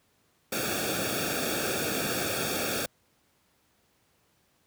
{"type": "noise with comb filter", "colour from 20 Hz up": "pink", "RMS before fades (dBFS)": -30, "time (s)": [0.52, 2.86], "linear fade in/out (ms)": 5, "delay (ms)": 0.99, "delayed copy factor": -1, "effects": ["pink hiss -68 dBFS RMS until 4.66 s", "high-pass 80 Hz 12 dB/octave"]}